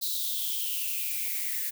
violet noise with high-pass filter sweep, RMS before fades -31 dBFS, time 0.01-1.71 s, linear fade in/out 20 ms, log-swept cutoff 4100 to 1800 Hz, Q 8.2, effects none

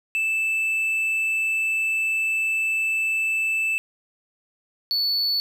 triangle tone pair in turn, 2637 / 4448 Hz, E7 / C#8, 0 / +5 cents, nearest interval major sixth, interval 905 cents, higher second, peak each -19 dBFS, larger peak neither, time 0.15-3.78 / 4.91-5.4 s, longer first, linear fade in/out 0 ms, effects none

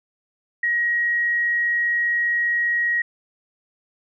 sine tone, 1895 Hz, A#6, 28 cents sharp, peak -18 dBFS, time 0.63-3.02 s, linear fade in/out 5 ms, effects none

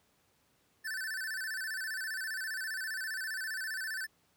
square tone with vibrato, 1642 Hz, G#6, 20 cents flat, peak -36 dBFS, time 0.84-4.07 s, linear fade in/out 20 ms, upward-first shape square, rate 15 Hz, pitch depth 120 cents each way, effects pink hiss -71 dBFS RMS until 4.36 s + high-pass 80 Hz 12 dB/octave

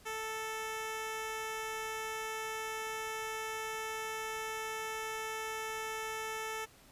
10% pulse tone, 440 Hz, A4, in tune, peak -29 dBFS, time 0.05-6.66 s, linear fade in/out 20 ms, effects pink hiss -60 dBFS RMS until 6.91 s + resampled to 32000 Hz

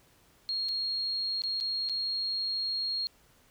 sine tone with dropouts, 4267 Hz, C8, 33 cents sharp, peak -29 dBFS, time 0.49-3.07 s, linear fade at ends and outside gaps 0 ms, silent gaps 0.686-0.69 / 1.419-1.437 / 1.602-1.609 / 1.889-1.896 s, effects pink hiss -63 dBFS RMS until 3.5 s

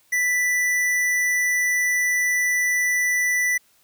sine tone with tanh clipping, 1978 Hz, B6, 2 cents sharp, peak -20 dBFS, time 0.12-3.58 s, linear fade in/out 10 ms, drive 18 dB, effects white hiss -60 dBFS RMS until 3.83 s

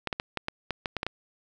clicks, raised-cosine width 0.3 ms, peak -13 dBFS, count 10, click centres 0.073 / 0.128 / 0.199 / 0.373 / 0.484 / 0.707 / 0.858 / 0.967 / 1.031 / 1.066 s, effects none

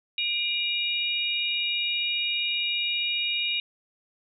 sine tone cluster, 2401 / 2866 / 3767 Hz, D7 / F7 / A#7, +38 / +44 / +17 cents, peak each -29 dBFS, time 0.18-3.6 s, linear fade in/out 2 ms, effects none

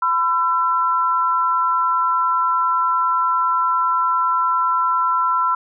sine tone pair together, 1007.6 / 1345 Hz, B5 / E6, +34 / +34 cents, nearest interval perfect fourth, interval 500 cents, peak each -18 dBFS, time 0.02-5.55 s, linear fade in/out 5 ms, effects none

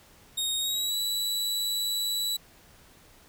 sawtooth tone with pitch glide, 3729 to 3935 Hz, A#7 to B7, 0 to -7 cents, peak -24 dBFS, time 0.37-2.37 s, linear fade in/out 10 ms, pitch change +93 cents, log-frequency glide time 0.59-0.97 s, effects pink hiss -56 dBFS RMS until 3.28 s

